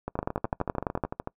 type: two click trains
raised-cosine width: 1 ms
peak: -12 / -17 dBFS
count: 11 / 17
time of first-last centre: 0.19-1.037 / 0.08-1.274 s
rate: 11.8 / 13.4 Hz
effects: noise-tail reverb RT60 0.1 s tail -24 dB re dry